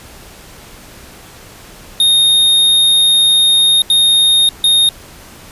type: tone bursts at uneven times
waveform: square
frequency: 3699 Hz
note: A#7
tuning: 14 cents flat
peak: -8 dBFS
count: 3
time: 2-3.82 / 3.9-4.49 / 4.64-4.89 s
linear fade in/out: 2 ms
effects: pink hiss -37 dBFS RMS until 5.51 s + resampled to 32000 Hz